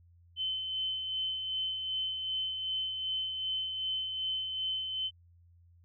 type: tone with tremolo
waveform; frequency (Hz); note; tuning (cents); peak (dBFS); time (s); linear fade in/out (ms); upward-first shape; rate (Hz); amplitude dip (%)
sine; 3061; G7; -42; -30; 0.36-5.11; 50; sine; 2.6; 40
effects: added 86 Hz sine -58 dBFS peak until 5.84 s